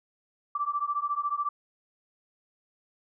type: beating tone pair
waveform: sine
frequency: 1160 / 1174 Hz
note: D6 / D6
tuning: -22 / -1 cents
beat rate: 14 Hz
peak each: -30 dBFS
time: 0.55-1.49 s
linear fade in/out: 5 ms
effects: none